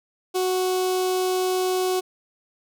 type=tone with notch filter; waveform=sawtooth; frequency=369.7 Hz; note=F#4; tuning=1 cent flat; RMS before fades=-23 dBFS; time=0.34-2.01 s; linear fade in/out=20 ms; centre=1800 Hz; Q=1; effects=none